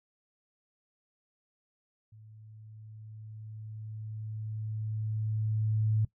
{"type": "tone with level ramp", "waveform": "sine", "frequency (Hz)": 108.6, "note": "A2", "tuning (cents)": -22, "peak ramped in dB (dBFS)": [-51, -24], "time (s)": [2.12, 6.05], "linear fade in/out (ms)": 5, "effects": ["noise-tail reverb RT60 0.1 s tail -18 dB re dry"]}